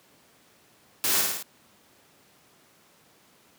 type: noise with echo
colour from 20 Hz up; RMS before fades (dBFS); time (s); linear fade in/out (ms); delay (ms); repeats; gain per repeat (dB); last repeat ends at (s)
white; -25; 1.04-1.21; 0; 54; 4; -3; 1.426
effects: pink hiss -59 dBFS RMS until 3.58 s + high-pass 150 Hz 12 dB/octave